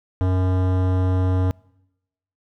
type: tone with hard clipping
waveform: sine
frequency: 92.5 Hz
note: F#2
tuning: in tune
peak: -19 dBFS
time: 0.21-1.51 s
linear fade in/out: 0 ms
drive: 18 dB
effects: noise-tail reverb RT60 0.9 s tail -25 dB re dry